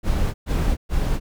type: noise bursts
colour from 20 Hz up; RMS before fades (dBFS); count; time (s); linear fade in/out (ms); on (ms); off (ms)
brown; -20; 3; 0.03-1.2; 50; 310; 120
effects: none